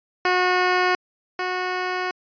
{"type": "tone pair in turn", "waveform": "10% pulse", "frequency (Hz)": [363.7, 365.8], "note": ["F#4", "F#4"], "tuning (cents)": [-30, -20], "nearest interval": "unison", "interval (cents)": 10, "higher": "second", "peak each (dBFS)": [-9, -15], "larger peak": "first", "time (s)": [[0.25, 0.95], [1.39, 2.11]], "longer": "second", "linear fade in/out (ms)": 2, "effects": ["resampled to 11025 Hz"]}